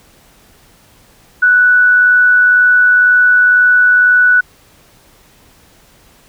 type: tone with amplitude modulation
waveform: sine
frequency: 1480 Hz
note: F#6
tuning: in tune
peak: -4 dBFS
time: 1.42-4.41 s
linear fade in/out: 10 ms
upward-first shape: sine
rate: 102 Hz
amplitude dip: 30%
effects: pink hiss -47 dBFS RMS until 6.28 s